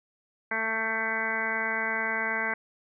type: harmonic tone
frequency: 222.7 Hz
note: A3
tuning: 21 cents sharp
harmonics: 1 / 2 / 3 / 4 / 5 / 6 / 7 / 8 / 9 / 10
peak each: -40 / -39 / -38 / -36 / -38 / -43 / -31 / -42 / -31 / -38 dBFS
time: 0.51-2.54 s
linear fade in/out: 5 ms
effects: none